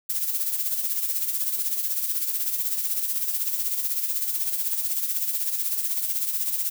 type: noise with tremolo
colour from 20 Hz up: violet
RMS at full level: -24 dBFS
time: 0.09-6.7 s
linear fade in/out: 10 ms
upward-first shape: sine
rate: 16 Hz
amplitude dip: 55%
effects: none

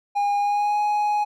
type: tone with pitch glide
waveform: triangle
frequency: 814 to 834.5 Hz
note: G#5 to G#5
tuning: -35 to +8 cents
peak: -17 dBFS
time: 0.15-1.25 s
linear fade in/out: 20 ms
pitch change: +43 cents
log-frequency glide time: 0.38-0.8 s
effects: none

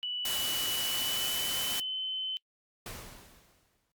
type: tone with pitch glide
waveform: sine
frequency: 2960 to 3056 Hz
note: F#7 to G7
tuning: 0 to -45 cents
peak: -32 dBFS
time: 0.03-2.37 s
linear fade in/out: 0 ms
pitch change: +55 cents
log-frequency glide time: 0.83-1.99 s
type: noise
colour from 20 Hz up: white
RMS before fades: -34 dBFS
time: 0.25-1.8 s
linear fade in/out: 2 ms
type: noise with exponential decay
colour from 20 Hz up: pink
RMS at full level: -40 dBFS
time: 2.86-3.92 s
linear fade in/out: 2 ms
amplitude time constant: 230 ms
effects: noise-tail reverb RT60 0.1 s tail -22 dB re dry + Opus 48 kbps

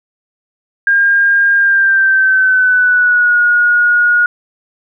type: tone with pitch glide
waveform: sine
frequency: 1610 to 1442.7 Hz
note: G6 to F#6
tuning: +46 to -44 cents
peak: -7 dBFS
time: 0.87-4.26 s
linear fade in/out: 2 ms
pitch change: -190 cents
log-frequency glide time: 1.56-3.39 s
effects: none

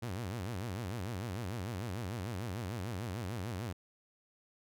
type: tone with vibrato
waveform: sawtooth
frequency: 103.83 Hz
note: G#2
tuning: in tune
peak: -33 dBFS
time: 0.02-3.73 s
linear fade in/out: 10 ms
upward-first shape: sine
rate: 6.7 Hz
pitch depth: 290 cents each way
effects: none

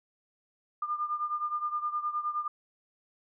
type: beating tone pair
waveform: sine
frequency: 1203 / 1212.6 Hz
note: D6 / D#6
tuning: +41 / -45 cents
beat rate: 9.6 Hz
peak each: -31 / -35 dBFS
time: 0.82-2.48 s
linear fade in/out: 5 ms
effects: none

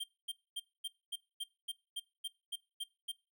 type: tone bursts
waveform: square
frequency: 3176 Hz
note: G7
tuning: 22 cents sharp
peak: -37 dBFS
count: 12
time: 0-3.12 s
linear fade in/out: 10 ms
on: 40 ms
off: 240 ms
effects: noise-tail reverb RT60 0.3 s tail -21 dB re dry

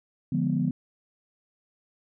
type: chord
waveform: sine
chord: D diminished seventh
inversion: none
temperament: equal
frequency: 146.83 / 174.61 / 207.7 / 246.9 Hz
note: D3 / F3 / Ab3 / Cb4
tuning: 0 / 0 / 0 / 0 cents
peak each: -28 / -27 / -31 / -27 dBFS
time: 0.32-0.71 s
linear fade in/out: 5 ms
effects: tanh soft clip ceiling -12 dBFS

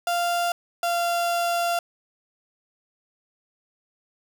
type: tone pair in turn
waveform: 35% pulse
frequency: 695 / 690.2 Hz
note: F5 / F5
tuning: -9 / -21 cents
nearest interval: unison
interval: 12 cents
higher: first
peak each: -20 dBFS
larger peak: neither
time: 0.07-0.52 / 0.83-1.79 s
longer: second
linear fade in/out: 2 ms
effects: none

